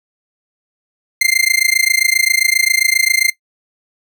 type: tone with amplitude modulation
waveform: sawtooth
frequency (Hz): 2093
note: C7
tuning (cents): 0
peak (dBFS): -4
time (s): 1.21-3.3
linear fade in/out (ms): 5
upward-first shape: sine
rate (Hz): 27.5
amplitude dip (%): 100
effects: noise-tail reverb RT60 0.1 s tail -17 dB re dry